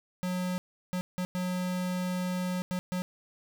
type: tone bursts at uneven times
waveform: square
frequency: 181.7 Hz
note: F#3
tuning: 31 cents flat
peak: -30 dBFS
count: 6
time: 0.23-0.58 / 0.93-1.01 / 1.18-1.25 / 1.35-2.62 / 2.71-2.79 / 2.92-3.02 s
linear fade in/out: 0 ms
effects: 12-bit